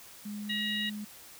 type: tone with pitch glide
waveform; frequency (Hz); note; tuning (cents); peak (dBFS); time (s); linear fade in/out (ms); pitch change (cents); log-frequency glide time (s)
sine; 208 to 209.6; G#3 to G#3; +3 to +16; -36; 0.25-1.05; 10; +13; 0.43-0.62
type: harmonic tone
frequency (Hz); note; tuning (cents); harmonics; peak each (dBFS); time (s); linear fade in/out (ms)
953; A#5; +38; 2 / 3 / 4; -35 / -35 / -35; 0.49-0.9; 10
effects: white hiss -51 dBFS RMS until 1.39 s